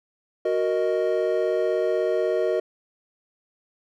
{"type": "chord", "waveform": "triangle", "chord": "D# minor", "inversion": "first", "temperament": "equal", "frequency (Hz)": [370, 466.2, 622.3], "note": ["F#4", "A#4", "D#5"], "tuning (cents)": [0, 0, 0], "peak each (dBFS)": -23, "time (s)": [0.45, 2.6], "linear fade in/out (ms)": 5, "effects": []}